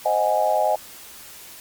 sine chord, Ab dominant seventh, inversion first, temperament equal, 523.3 / 622.3 / 740 / 830.6 Hz, C5 / Eb5 / Gb5 / Ab5, 0 / 0 / 0 / 0 cents, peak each -27 / -21 / -24 / -22 dBFS, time 0.05-0.76 s, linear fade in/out 10 ms, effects white hiss -42 dBFS RMS until 1.6 s + Opus 48 kbps

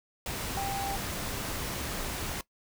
sine tone in noise, 790 Hz, G5, 13 cents sharp, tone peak -32 dBFS, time 0.57-0.96 s, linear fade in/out 2 ms, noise pink, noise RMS -35 dBFS, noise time 0.26-2.41 s, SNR 0 dB, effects noise-tail reverb RT60 0.1 s tail -19 dB re dry

